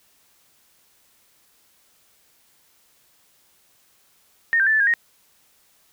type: tone with pitch steps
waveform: sine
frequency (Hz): 1838 / 1579 / 1761 / 1749 / 1625 / 1866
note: A#6 / G6 / A6 / A6 / G#6 / A#6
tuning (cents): -25 / +12 / +1 / -11 / -38 / +1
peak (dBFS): -15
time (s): 4.53-4.938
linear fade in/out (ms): 0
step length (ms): 68
effects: white hiss -60 dBFS RMS until 5.92 s